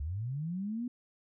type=linear sweep; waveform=sine; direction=up; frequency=65.41 to 250.1 Hz; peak=-33 dBFS; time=0-0.88 s; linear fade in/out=5 ms; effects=none